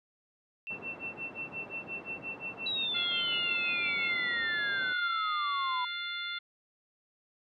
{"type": "tone with tremolo", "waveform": "sine", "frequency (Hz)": 2693, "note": "E7", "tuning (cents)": 36, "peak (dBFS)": -34, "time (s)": [0.67, 4.13], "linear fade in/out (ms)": 0, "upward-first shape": "sine", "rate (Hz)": 5.7, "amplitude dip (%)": 100}
{"type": "band-pass noise", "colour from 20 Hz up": "pink", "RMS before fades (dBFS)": -48, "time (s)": [0.7, 4.93], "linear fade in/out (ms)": 5, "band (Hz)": [190, 1100], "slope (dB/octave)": 12}
{"type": "exponential sweep", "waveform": "sine", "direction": "down", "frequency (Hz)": [3951, 985], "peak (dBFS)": -30, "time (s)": [2.66, 5.85], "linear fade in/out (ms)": 5}
{"type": "harmonic tone", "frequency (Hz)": 698.5, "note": "F5", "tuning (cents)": 0, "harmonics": [2, 3, 4, 5, 6], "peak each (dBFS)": [-39, -40, -50, -38, -48], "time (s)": [2.94, 6.39], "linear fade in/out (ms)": 10}
{"effects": []}